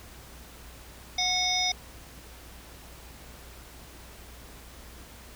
harmonic tone, 731 Hz, F#5, 21 cents flat, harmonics 1 / 3 / 5 / 7 / 8, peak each -32 / -31 / -29 / -29 / -34 dBFS, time 1.18-1.72 s, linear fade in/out 5 ms, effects added 60 Hz sine -49 dBFS peak until 5.35 s + pink hiss -49 dBFS RMS until 5.35 s

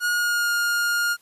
45% pulse tone with pitch glide, 1441 to 1417.1 Hz, F#6 to F6, -46 to +25 cents, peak -20 dBFS, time 0-1.17 s, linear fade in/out 50 ms, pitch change -29 cents, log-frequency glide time 0.13-0.51 s, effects white hiss -59 dBFS RMS until 1.21 s + resampled to 32000 Hz

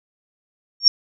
sine tone with exponential growth, 5520 Hz, F8, 21 cents flat, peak -3 dBFS, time 0.8-0.88 s, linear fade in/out 2 ms, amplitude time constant 16 ms, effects none

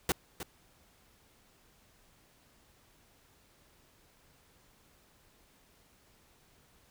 pink noise with echo, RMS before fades -28 dBFS, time 0.09-0.12 s, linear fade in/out 2 ms, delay 310 ms, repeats 1, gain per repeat -12 dB, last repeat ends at 0.43 s, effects pink hiss -65 dBFS RMS until 6.9 s

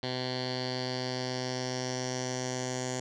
10% pulse tone with low-pass filter sweep, 127.2 Hz, C3, 48 cents flat, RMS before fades -34 dBFS, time 0.03-3 s, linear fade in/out 2 ms, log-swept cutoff 4100 to 6700 Hz, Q 5.7, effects none

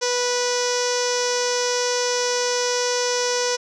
sawtooth tone with low-pass filter, 491 Hz, B4, 10 cents flat, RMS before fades -22 dBFS, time 0.01-3.57 s, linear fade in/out 20 ms, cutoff 5800 Hz, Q 6.2, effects none

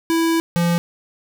square tone pair in turn, 329.6 / 171.7 Hz, E4 / F3, 0 / -29 cents, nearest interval major seventh, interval 1129 cents, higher first, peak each -16 dBFS, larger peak neither, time 0.1-0.4 / 0.56-0.78 s, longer first, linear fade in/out 0 ms, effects none

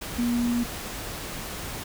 sine tone in noise, 239.2 Hz, A#3, 45 cents sharp, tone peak -22 dBFS, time 0.18-0.64 s, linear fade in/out 10 ms, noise pink, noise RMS -35 dBFS, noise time 0.01-1.84 s, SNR +10 dB, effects none

